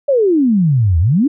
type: exponential two-way sweep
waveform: sine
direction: down then up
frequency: 587.3 to 78.1 to 313.9 Hz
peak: -9 dBFS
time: 0.08-1.28 s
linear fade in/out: 10 ms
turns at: 0.99 s
effects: none